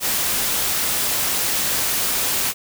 white noise, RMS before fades -21 dBFS, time 0-2.54 s, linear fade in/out 50 ms, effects none

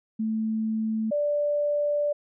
sine tone pair in turn, 220 / 586.2 Hz, A3 / D5, 0 / -3 cents, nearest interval octave + perfect fourth, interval 1697 cents, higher second, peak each -24 / -22 dBFS, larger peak second, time 0.19-1.11 / 1.11-2.13 s, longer second, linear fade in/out 10 ms, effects none

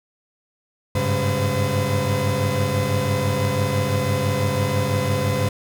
35% pulse tone cluster, 96.8 / 102.8 / 138.4 / 509 Hz, G2 / G#2 / C#3 / C5, -21 / -17 / -2 / -48 cents, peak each -23 dBFS, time 0.95-5.49 s, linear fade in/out 5 ms, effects none

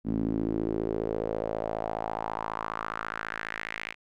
sawtooth tone with band-pass filter sweep, 54.7 Hz, A1, 9 cents flat, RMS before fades -32 dBFS, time 0.04-3.95 s, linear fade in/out 50 ms, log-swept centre 240 to 2300 Hz, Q 3.4, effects none

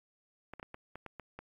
clicks, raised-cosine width 0.5 ms, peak -29 dBFS, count 8, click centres 0.536 / 0.597 / 0.629 / 0.744 / 0.956 / 1.063 / 1.197 / 1.39 s, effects AAC 64 kbps

